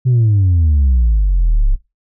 sine exponential sweep, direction down, 130.81 to 32.15 Hz, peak -7 dBFS, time 0.05-1.76 s, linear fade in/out 20 ms, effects noise-tail reverb RT60 0.2 s tail -17 dB re dry + tanh soft clip ceiling -7 dBFS

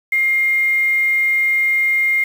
sine tone with quantisation, 2120 Hz, C7, 22 cents sharp, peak -13 dBFS, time 0.12-2.24 s, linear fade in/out 5 ms, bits 6, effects none

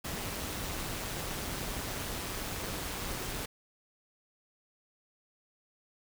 pink noise with amplitude modulation, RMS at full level -35 dBFS, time 0.04-3.46 s, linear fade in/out 10 ms, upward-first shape sine, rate 196 Hz, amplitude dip 50%, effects none

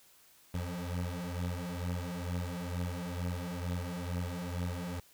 25% pulse beating tone pair, 87.1 / 89.3 Hz, F2 / F2, -4 / +39 cents, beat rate 2.2 Hz, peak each -34 / -34 dBFS, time 0.54-5 s, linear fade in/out 5 ms, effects white hiss -62 dBFS RMS until 5.13 s

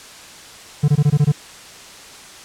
triangle tone bursts, 146.83 Hz, D3, in tune, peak -8 dBFS, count 7, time 0.83-1.321 s, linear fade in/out 10 ms, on 53 ms, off 20 ms, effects white hiss -39 dBFS RMS until 2.44 s + low-pass 8000 Hz 12 dB/octave

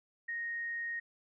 sine tone, 1864.7 Hz, A#6, in tune, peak -35 dBFS, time 0.28-1 s, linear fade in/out 10 ms, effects none

